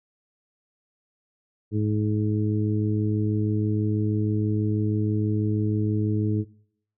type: harmonic tone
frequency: 106.2 Hz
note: G#2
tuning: 39 cents sharp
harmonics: 1 / 2 / 3 / 4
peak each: -23 / -28 / -28 / -33 dBFS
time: 1.71-6.45 s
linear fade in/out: 50 ms
effects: noise-tail reverb RT60 0.7 s tail -22 dB re dry